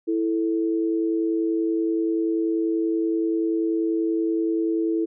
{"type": "tone pair together", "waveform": "sine", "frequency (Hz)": [329.6, 440], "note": ["E4", "A4"], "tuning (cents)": [0, 0], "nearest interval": "perfect fourth", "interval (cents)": 500, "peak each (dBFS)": [-21, -27], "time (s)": [0.07, 5.06], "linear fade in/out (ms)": 20, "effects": []}